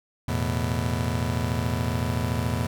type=chord; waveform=30% pulse; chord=E suspended fourth; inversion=none; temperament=just; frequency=82.41 / 109.88 / 123.61 Hz; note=E2 / A2 / B2; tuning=0 / -2 / +2 cents; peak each=-26 dBFS; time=0.28-2.67 s; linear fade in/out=5 ms; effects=none